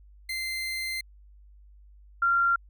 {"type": "tone pair in turn", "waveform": ["30% pulse", "sine"], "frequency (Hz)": [2080, 1381.8], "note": ["C7", "F6"], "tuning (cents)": [-11, -19], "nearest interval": "perfect fifth", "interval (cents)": 708, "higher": "first", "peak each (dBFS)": [-27, -20], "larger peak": "second", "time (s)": [[0.29, 1.01], [2.22, 2.56]], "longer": "first", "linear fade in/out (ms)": 5, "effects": ["added 50 Hz sine -50 dBFS peak until 2.69 s"]}